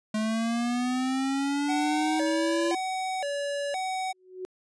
square linear sweep, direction up, 213.6 to 342.3 Hz, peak -26 dBFS, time 0.14-2.75 s, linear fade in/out 5 ms
square tone with vibrato, 655 Hz, E5, 11 cents flat, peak -29 dBFS, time 1.68-4.13 s, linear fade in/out 20 ms, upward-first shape square, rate 0.97 Hz, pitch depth 240 cents each way
sine tone with exponential growth, 370 Hz, F#4, in tune, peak -30 dBFS, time 4.11-4.45 s, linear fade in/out 0 ms, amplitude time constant 72 ms
effects resampled to 22050 Hz

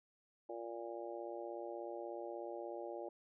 harmonic tone, 116.54 Hz, A#2, in tune, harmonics 3 / 4 / 5 / 6 / 7, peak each -47 / -50 / -47 / -54 / -51 dBFS, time 0.49-3.09 s, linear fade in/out 5 ms, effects none

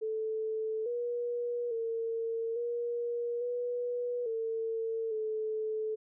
sine tone with pitch steps, 438.5 / 480.6 / 455.7 / 475.5 / 486.9 / 450.7 / 434.7 Hz, A4 / B4 / A#4 / A#4 / B4 / A4 / A4, -6 / -47 / -39 / +34 / -25 / +42 / -21 cents, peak -31 dBFS, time 0.01-5.96 s, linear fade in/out 20 ms, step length 850 ms, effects none

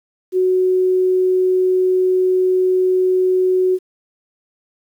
sine tone, 370 Hz, F#4, in tune, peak -12 dBFS, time 0.32-3.79 s, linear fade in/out 50 ms, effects 8-bit

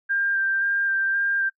sine tone with vibrato, 1588 Hz, G6, 22 cents sharp, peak -20 dBFS, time 0.09-1.5 s, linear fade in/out 20 ms, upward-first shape square, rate 1.9 Hz, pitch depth 12 cents each way, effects noise-tail reverb RT60 0.1 s tail -23 dB re dry

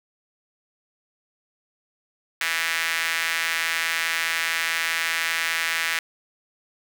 sawtooth tone with high-pass filter, 164.81 Hz, E3, in tune, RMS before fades -25 dBFS, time 2.41-5.99 s, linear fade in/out 2 ms, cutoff 1900 Hz, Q 2.4, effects none

